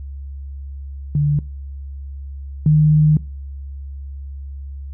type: tone pair in turn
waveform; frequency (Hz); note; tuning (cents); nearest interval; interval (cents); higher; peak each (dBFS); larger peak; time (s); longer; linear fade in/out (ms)
sine; 146.3 / 152.82; D3 / D#3; -6 / -31; minor second; 75; second; -13 / -9; second; 1.15-1.39 / 2.66-3.17; second; 2
effects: noise-tail reverb RT60 0.4 s tail -22 dB re dry + added 69 Hz sine -28 dBFS peak until 4.93 s